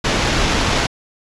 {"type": "noise with sample-and-hold", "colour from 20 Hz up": "pink", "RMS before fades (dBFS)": -17, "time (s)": [0.04, 0.87], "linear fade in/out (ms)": 10, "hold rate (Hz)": 8820, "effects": ["resampled to 22050 Hz"]}